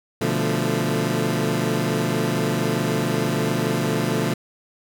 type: chord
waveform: 20% pulse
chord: B half-diminished seventh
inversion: none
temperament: equal with one note detuned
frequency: 123.47 / 148.02 / 174.61 / 220 Hz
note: B2 / D3 / F3 / A3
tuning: 0 / +14 / 0 / 0 cents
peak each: -21 dBFS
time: 0.21-4.34 s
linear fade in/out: 5 ms
effects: none